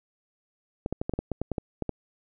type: clicks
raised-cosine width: 2 ms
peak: -15 dBFS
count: 12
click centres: 0.861 / 0.926 / 1.015 / 1.095 / 1.137 / 1.19 / 1.317 / 1.416 / 1.517 / 1.582 / 1.823 / 1.893 s
effects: none